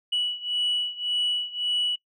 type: beating tone pair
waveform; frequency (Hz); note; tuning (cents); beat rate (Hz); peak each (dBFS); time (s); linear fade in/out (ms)
sine; 2943 / 2944.8; F#7 / F#7; -10 / -9; 1.8; -25 / -27; 0.12-1.96; 10
effects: noise-tail reverb RT60 0.1 s tail -22 dB re dry + tanh soft clip ceiling -19 dBFS